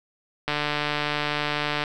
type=click train; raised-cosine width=0.3 ms; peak=-9 dBFS; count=202; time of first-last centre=0.48-1.838 s; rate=148 Hz; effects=none